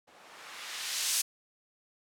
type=noise with low-pass filter sweep; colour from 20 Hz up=violet; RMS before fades=-36 dBFS; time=0.07-1.22 s; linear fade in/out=10 ms; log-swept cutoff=510 to 7900 Hz; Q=0.71; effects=none